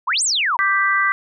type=exponential two-way sweep; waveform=sine; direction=up then down; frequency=880 to 8920 to 880 Hz; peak=-16 dBFS; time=0.07-0.57 s; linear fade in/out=10 ms; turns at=0.23 s
type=chord; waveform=sine; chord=G major; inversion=second; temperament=equal; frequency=1174.7 / 1568 / 1975.5 Hz; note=D6 / G6 / B6; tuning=0 / 0 / 0 cents; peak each=-19 dBFS; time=0.59-1.12 s; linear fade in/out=0 ms
effects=none